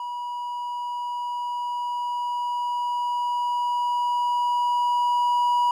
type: tone with level ramp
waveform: triangle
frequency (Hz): 970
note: B5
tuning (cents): -31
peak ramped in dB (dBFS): -27 to -16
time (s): 0-5.71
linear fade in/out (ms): 2
effects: none